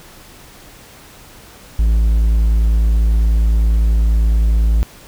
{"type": "tone", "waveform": "triangle", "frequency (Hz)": 55, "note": "A1", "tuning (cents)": 0, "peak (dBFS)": -8, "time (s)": [1.79, 4.83], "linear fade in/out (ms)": 0, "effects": ["pink hiss -41 dBFS RMS until 5.07 s"]}